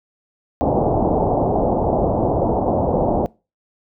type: low-pass noise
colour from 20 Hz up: white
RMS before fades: -18 dBFS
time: 0.61-3.26 s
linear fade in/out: 0 ms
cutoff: 830 Hz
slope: 48 dB/octave
effects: noise-tail reverb RT60 0.3 s tail -24 dB re dry